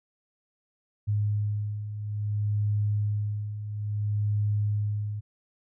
sine beating tone pair, 103.83 / 104.42 Hz, G#2 / G#2, 0 / +10 cents, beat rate 0.59 Hz, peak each -32 / -26 dBFS, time 1.07-5.21 s, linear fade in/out 20 ms, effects none

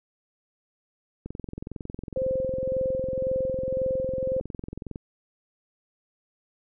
click train, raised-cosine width 3 ms, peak -22 dBFS, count 82, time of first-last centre 1.26-4.959 s, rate 21.9 Hz
sine tone with tremolo, 523.3 Hz, C5, in tune, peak -23 dBFS, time 2.16-4.4 s, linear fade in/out 2 ms, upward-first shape sine, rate 1.9 Hz, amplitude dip 35%
effects none

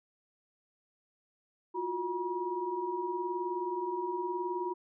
sine tone cluster, 344.7 / 363.8 / 960 Hz, F4 / F#4 / B5, -23 / -29 / -49 cents, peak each -40 / -35 / -35 dBFS, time 1.74-4.74 s, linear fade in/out 20 ms, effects none

